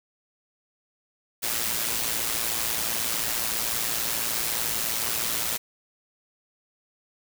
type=noise with amplitude modulation; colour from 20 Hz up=white; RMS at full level=-25 dBFS; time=1.42-5.58 s; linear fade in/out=20 ms; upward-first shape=sine; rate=114 Hz; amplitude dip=55%; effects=none